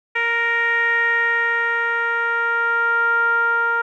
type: tone with low-pass filter sweep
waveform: 10% pulse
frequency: 466.2 Hz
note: A#4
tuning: in tune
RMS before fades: -19 dBFS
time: 0.15-3.82 s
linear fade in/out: 10 ms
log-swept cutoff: 2100 to 1300 Hz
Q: 6.2
effects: none